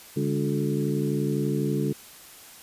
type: harmonic tone with a mistuned harmonic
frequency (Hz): 72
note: D2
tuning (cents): -34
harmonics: 2 / 3 / 4 / 5 / 6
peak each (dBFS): -27 / -29 / -30 / -31 / -32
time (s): 0.16-1.93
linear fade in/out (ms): 10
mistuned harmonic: 3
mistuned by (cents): -95
effects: white hiss -47 dBFS RMS until 2.62 s + resampled to 32000 Hz